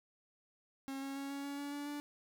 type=tone with pitch steps; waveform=45% pulse; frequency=270.8 / 273.6 / 276.5 / 279.4 / 282.3 / 285.3 / 288.2 / 291.2 Hz; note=C#4 / C#4 / C#4 / C#4 / C#4 / C#4 / D4 / D4; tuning=-40 / -23 / -4 / +14 / +32 / +50 / -33 / -15 cents; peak=-40 dBFS; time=0.88-2 s; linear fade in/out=0 ms; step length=140 ms; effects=none